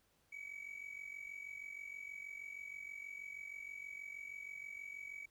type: tone with amplitude modulation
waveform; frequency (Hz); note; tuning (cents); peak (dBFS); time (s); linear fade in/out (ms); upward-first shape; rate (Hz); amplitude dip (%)
triangle; 2274; C#7; +44; -40; 0.32-5.26; 10; sine; 46.3; 80
effects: tanh soft clip ceiling -39 dBFS + pink hiss -75 dBFS RMS until 5.3 s